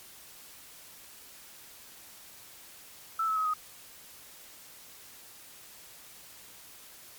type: tone with pitch steps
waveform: sine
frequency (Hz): 1322 / 1297.8 / 1274 / 1250.7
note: E6 / E6 / D#6 / D#6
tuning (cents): +5 / -27 / +41 / +9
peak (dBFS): -26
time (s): 3.19-3.538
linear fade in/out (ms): 5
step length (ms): 87
effects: white hiss -51 dBFS RMS until 7.18 s + MP3 96 kbps